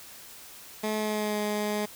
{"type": "tone with pitch glide", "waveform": "15% pulse", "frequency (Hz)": [214.8, 209.5], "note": ["A3", "G#3"], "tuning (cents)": [-41, 15], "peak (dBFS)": -21, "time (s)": [0.83, 1.86], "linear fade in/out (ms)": 10, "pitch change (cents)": -44, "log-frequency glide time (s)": [0.97, 1.4], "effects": ["white hiss -47 dBFS RMS until 1.95 s"]}